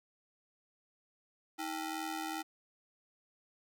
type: ring-modulated tone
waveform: sawtooth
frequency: 554.4 Hz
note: C#5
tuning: in tune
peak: -30 dBFS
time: 1.58-2.43 s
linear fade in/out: 20 ms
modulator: 236 Hz
effects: none